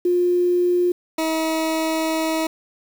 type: tone pair in turn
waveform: sine / 20% pulse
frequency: 354.8 / 319.9 Hz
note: F4 / D#4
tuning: +27 / +48 cents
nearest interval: major second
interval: 179 cents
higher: first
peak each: -15 dBFS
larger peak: neither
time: 0.05-0.92 / 1.18-2.47 s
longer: second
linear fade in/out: 5 ms
effects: 7-bit